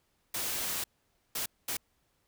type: noise bursts at uneven times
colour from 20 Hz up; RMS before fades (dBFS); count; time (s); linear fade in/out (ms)
white; -34; 3; 0.34-0.84 / 1.35-1.46 / 1.68-1.77; 5
effects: pink hiss -74 dBFS RMS until 2.27 s